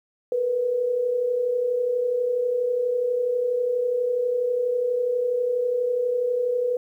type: tone pair together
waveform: sine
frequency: 461.3 / 493.5 Hz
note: A#4 / B4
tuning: -18 / -1 cents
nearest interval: minor second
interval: 117 cents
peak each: -30 / -21 dBFS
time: 0.32-6.77 s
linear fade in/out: 2 ms
effects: 10-bit